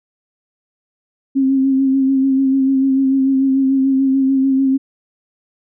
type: tone with vibrato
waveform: sine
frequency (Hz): 268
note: C4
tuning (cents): +42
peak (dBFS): -11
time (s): 1.35-4.78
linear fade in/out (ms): 20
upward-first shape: sine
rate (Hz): 6.8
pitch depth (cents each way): 26
effects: none